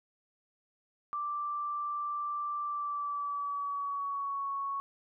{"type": "tone with pitch glide", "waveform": "sine", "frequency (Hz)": [1174.7, 1109.4], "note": ["D6", "C#6"], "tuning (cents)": [0, 1], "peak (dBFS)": -32, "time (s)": [1.13, 4.8], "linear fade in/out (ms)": 0, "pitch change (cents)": -99, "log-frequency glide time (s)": [2.63, 4.5], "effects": []}